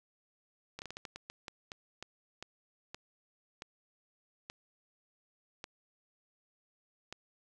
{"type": "slowing click train", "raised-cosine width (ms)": 0.2, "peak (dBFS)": -25, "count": 17, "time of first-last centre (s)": [0.79, 7.126], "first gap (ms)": 29, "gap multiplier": 1.3, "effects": []}